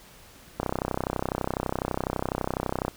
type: click train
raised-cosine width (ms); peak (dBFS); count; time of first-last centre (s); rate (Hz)
1; -12; 74; 0.6-2.881; 32
effects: pink hiss -51 dBFS RMS until 2.96 s